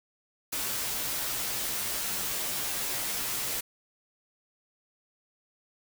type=noise with comb filter; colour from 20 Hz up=white; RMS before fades=-32 dBFS; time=0.52-3.61 s; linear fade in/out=10 ms; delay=12 ms; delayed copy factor=-0.7; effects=none